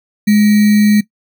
sine tone with sample-and-hold, 209.4 Hz, G#3, 15 cents sharp, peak -6 dBFS, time 0.27-1.01 s, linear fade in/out 10 ms, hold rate 2100 Hz, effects noise-tail reverb RT60 0.1 s tail -18 dB re dry

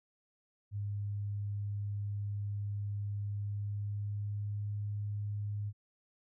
sine tone with pitch glide, 102.1 to 103.29 Hz, G#2 to G#2, -29 to -9 cents, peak -34 dBFS, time 0.71-5.73 s, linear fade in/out 50 ms, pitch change +20 cents, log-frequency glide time 3.27-4.71 s, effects none

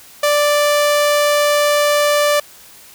sawtooth tone, 587.3 Hz, D5, in tune, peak -8 dBFS, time 0.23-2.4 s, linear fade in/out 5 ms, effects white hiss -42 dBFS RMS until 2.94 s

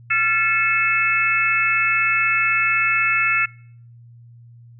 harmonic tone with a mistuned harmonic, 436 Hz, A4, 16 cents flat, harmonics 3 / 4 / 5 / 6, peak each -22 / -24 / -20 / -20 dBFS, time 0.1-3.46 s, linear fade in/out 10 ms, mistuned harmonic 3, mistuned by +81 cents, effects noise-tail reverb RT60 0.6 s tail -26 dB re dry + added 118 Hz sine -42 dBFS peak until 4.79 s

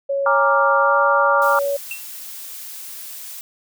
sine tone with pitch glide, 554.4 to 563.1 Hz, C#5 to C#5, 0 to +27 cents, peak -18 dBFS, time 0.09-1.77 s, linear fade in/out 10 ms, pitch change +27 cents, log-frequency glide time 0.79-0.95 s
sine chord, Bb dominant seventh, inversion third, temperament equal with one note detuned, 821.5 / 932.3 / 1174.7 / 1396.9 Hz, Ab5 / Bb5 / D6 / F6, -19 / 0 / 0 / 0 cents, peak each -24 / -20 / -18 / -19 dBFS, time 0.26-1.59 s, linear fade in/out 2 ms
blue noise, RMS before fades -34 dBFS, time 1.42-3.41 s, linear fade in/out 0 ms
square tone with exponential decay, 2699 Hz, E7, 40 cents sharp, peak -24 dBFS, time 1.91-2.07 s, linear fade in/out 2 ms, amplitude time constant 33 ms
effects none

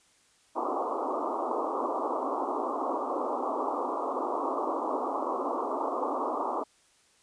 white band-pass noise, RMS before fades -31 dBFS, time 0.55-6.64 s, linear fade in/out 20 ms, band 250 to 1200 Hz, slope 96 dB/octave, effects white hiss -64 dBFS RMS until 7.22 s + resampled to 22050 Hz

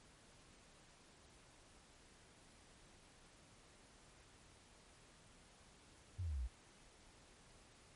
sine exponential sweep, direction down, 98 to 54.9 Hz, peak -39 dBFS, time 6.18-6.48 s, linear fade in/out 20 ms, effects pink hiss -65 dBFS RMS until 7.95 s + MP3 48 kbps

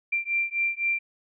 sine beating tone pair, 2362 / 2365.9 Hz, D7 / D7, +9 / +12 cents, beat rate 3.9 Hz, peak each -27 dBFS, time 0.12-0.99 s, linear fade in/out 10 ms, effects none

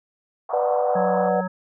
pink band-pass noise, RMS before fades -31 dBFS, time 0.49-1.29 s, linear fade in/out 5 ms, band 580 to 1200 Hz, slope 48 dB/octave
sine chord, B minor, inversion none, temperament just, 493.9 / 592.7 / 740.8 Hz, B4 / D5 / F#5, 0 / +16 / +2 cents, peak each -23 dBFS, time 0.53-1.41 s, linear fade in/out 5 ms
harmonic tone, 184.6 Hz, F#3, 4 cents flat, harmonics 1 / 3 / 5 / 7 / 9, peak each -26 / -31 / -33 / -34 / -36 dBFS, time 0.95-1.48 s, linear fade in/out 10 ms
effects none

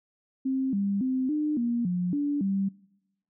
sine tone with pitch steps, 264.6 / 199.3 / 259.3 / 301.7 / 237 / 178.6 / 288.8 / 195.4 Hz, C4 / G3 / C4 / D4 / A#3 / F3 / D4 / G3, +20 / +29 / -15 / +47 / +29 / +39 / -29 / -5 cents, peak -24 dBFS, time 0.45-2.69 s, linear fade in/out 10 ms, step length 280 ms, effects noise-tail reverb RT60 1.0 s tail -24 dB re dry

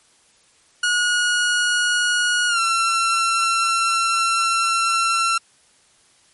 sawtooth tone with pitch glide, 1449 to 1352 Hz, F#6 to E6, -37 to +43 cents, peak -13 dBFS, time 0.83-5.38 s, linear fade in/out 5 ms, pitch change -120 cents, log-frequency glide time 2.48-2.6 s, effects white hiss -56 dBFS RMS until 6.33 s + MP3 48 kbps

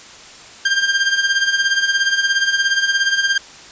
sawtooth tone with tremolo, 1593 Hz, G6, 27 cents sharp, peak -8 dBFS, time 0.65-3.38 s, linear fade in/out 5 ms, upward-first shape sine, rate 17 Hz, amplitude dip 65%, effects white hiss -39 dBFS RMS until 3.71 s + resampled to 16000 Hz

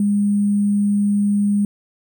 sine tone with sample-and-hold, 204 Hz, G#3, 31 cents flat, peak -14 dBFS, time 0-1.65 s, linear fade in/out 2 ms, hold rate 8820 Hz, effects none

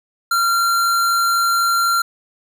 square tone, 1376 Hz, F6, 26 cents flat, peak -15 dBFS, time 0.31-2.02 s, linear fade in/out 5 ms, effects none

